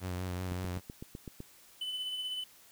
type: tone with vibrato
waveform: sawtooth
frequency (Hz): 91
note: F#2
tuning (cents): -28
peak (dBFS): -31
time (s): 0-0.81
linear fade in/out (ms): 50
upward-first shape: sine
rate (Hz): 5.2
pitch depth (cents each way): 33
type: click train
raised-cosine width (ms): 3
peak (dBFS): -29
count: 8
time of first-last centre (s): 0.52-1.404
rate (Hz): 7.92
type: tone with tremolo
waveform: triangle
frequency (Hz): 3013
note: F#7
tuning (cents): +31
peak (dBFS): -32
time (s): 1.81-2.44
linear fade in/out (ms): 5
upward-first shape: sine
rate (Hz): 16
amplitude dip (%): 35
effects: white hiss -59 dBFS RMS until 2.71 s